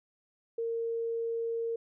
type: tone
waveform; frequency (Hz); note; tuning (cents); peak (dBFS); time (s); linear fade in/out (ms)
sine; 460; A#4; -23; -30; 0.58-1.76; 5
effects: none